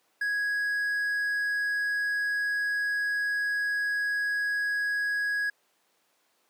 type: tone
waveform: triangle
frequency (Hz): 1661.2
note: G#6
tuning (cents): 0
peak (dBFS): -24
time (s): 0.21-5.5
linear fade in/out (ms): 5
effects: pink hiss -69 dBFS RMS until 6.49 s + high-pass 400 Hz 12 dB/octave